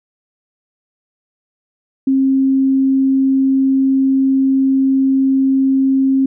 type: tone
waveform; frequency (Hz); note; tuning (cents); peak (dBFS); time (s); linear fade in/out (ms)
sine; 267.7; C4; +40; -10; 2.07-6.26; 5
effects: none

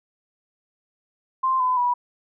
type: tone with pitch steps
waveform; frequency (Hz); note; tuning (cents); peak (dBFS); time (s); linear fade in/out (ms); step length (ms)
sine; 1046.5 / 1010.9 / 976.4; C6 / B5 / B5; 0 / +40 / -20; -18; 1.43-1.94; 10; 170
effects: none

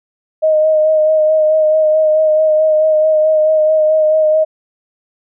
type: tone with vibrato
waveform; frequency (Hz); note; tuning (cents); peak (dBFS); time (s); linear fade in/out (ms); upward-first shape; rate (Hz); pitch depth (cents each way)
sine; 622.3; D#5; 0; -8; 0.42-4.45; 20; sine; 4.6; 21
effects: none

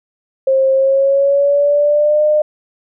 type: tone with pitch glide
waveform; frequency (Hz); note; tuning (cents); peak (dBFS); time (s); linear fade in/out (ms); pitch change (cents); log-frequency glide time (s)
sine; 533 to 605.2; C5 to D#5; +32 to -48; -9; 0.47-2.42; 5; +220; 0.73-2.23
effects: none

